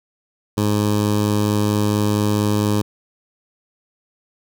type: tone with notch filter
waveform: 15% pulse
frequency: 104.4 Hz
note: G#2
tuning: 10 cents sharp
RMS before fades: -18 dBFS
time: 0.57-2.82 s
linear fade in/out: 10 ms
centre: 2000 Hz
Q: 1.2
effects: none